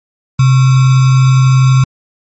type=tone with sample-and-hold; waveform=sine; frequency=130.9 Hz; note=C3; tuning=1 cent sharp; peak=-4 dBFS; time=0.39-1.84 s; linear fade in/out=5 ms; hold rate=1225 Hz; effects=MP3 32 kbps